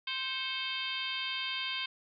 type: harmonic tone with a mistuned harmonic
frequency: 523.3 Hz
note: C5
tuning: in tune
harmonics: 2 / 3 / 4 / 5 / 6 / 7 / 8 / 9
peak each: -44 / -43 / -42 / -40 / -37 / -41 / -50 / -46 dBFS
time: 0.07-1.86 s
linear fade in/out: 5 ms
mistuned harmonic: 4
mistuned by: +74 cents
effects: none